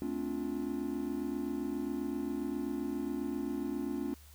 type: chord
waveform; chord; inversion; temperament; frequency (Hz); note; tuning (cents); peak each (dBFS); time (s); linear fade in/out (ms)
triangle; D minor seventh; second; equal with one note detuned; 220 / 261.6 / 289.1 / 349.2; A3 / C4 / D4 / F4; 0 / 0 / -27 / 0; -39 / -37 / -35 / -38; 0.02-4.14; 0
effects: added 73 Hz sine -54 dBFS peak until 4.34 s + white hiss -60 dBFS RMS until 4.34 s